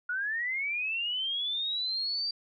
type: linear sweep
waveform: sine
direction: up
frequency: 1426 to 4700 Hz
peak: -29 dBFS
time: 0.09-2.31 s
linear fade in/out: 5 ms
effects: none